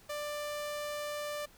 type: tone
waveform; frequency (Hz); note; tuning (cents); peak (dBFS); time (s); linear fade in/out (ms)
sawtooth; 591; D5; +11; -32; 0.09-1.46; 10
effects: pink hiss -60 dBFS RMS until 1.57 s